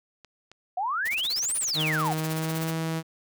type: clicks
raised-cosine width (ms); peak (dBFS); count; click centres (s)
0.2; -30; 2; 0.247 / 0.516
type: exponential two-way sweep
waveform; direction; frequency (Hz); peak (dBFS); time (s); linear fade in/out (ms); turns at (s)
sine; up then down; 698.5 to 9956 to 698.5; -25; 0.77-2.13; 5; 1.57
type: noise with tremolo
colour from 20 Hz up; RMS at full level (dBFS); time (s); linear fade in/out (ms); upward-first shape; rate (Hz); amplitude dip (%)
white; -36; 1.05-2.73; 5; sine; 16; 100
type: tone with pitch glide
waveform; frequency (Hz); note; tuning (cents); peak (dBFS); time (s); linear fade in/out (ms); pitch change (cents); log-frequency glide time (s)
sawtooth; 155.56 to 161.98; D#3 to E3; 0 to -30; -23; 1.74-3.03; 50; +70; 1.98-2.69
effects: none